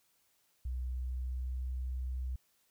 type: tone with pitch glide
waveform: sine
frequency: 62.8 to 63.49 Hz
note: B1 to B1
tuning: +30 to +49 cents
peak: -34 dBFS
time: 0.65-2.36 s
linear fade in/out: 5 ms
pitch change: +19 cents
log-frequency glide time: 0.96-1.66 s
effects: white hiss -73 dBFS RMS until 2.7 s